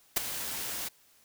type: noise with ADSR envelope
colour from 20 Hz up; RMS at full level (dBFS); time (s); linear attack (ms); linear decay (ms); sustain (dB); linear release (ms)
white; -23; 0.16-0.89; 11; 12; -13; 15
effects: white hiss -63 dBFS RMS until 1.24 s